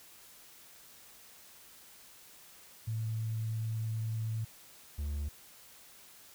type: tone pair in turn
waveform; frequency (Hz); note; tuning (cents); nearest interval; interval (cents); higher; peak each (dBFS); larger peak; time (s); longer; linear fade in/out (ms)
sine / triangle; 111.3 / 72.95; A2 / D2; +20 / -11; perfect fifth; 731; first; -32 / -31; second; 2.87-4.45 / 4.98-5.29; first; 10
effects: white hiss -56 dBFS RMS until 6.34 s